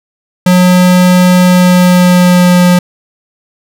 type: tone with pitch glide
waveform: square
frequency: 181 to 178.41 Hz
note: F#3 to F3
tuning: -38 to +37 cents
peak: -4 dBFS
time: 0.46-2.79 s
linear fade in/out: 5 ms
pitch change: -25 cents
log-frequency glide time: 1.42-2.67 s
effects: none